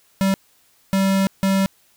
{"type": "tone bursts at uneven times", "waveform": "square", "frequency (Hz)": 193.6, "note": "G3", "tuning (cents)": -21, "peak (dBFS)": -16, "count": 3, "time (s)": [[0.21, 0.34], [0.93, 1.27], [1.43, 1.66]], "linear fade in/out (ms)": 0, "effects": ["white hiss -58 dBFS RMS until 1.96 s"]}